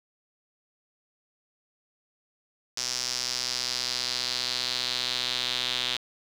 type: tone with band-pass filter sweep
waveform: sawtooth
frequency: 125 Hz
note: B2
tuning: 21 cents sharp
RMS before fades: -30 dBFS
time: 2.77-5.97 s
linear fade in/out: 5 ms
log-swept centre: 5500 to 3600 Hz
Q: 3.9
effects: 8-bit